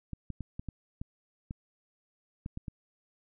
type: clicks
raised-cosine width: 5 ms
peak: -25 dBFS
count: 10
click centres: 0.133 / 0.303 / 0.407 / 0.595 / 0.687 / 1.015 / 1.509 / 2.461 / 2.574 / 2.682 s
effects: none